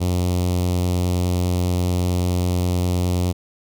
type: tone with notch filter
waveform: sawtooth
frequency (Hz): 89.5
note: F2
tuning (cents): +43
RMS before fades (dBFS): -20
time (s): 0-3.33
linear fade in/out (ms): 20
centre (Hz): 1600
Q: 0.61
effects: none